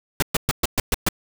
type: noise bursts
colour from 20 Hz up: pink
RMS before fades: -19 dBFS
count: 7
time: 0.2-1.088 s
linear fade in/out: 2 ms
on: 24 ms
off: 120 ms
effects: none